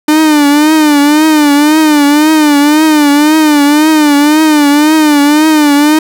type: tone with vibrato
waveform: 45% pulse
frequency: 300 Hz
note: D4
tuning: 37 cents sharp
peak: -4 dBFS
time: 0.08-5.99 s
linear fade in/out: 5 ms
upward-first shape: triangle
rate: 1.9 Hz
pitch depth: 98 cents each way
effects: none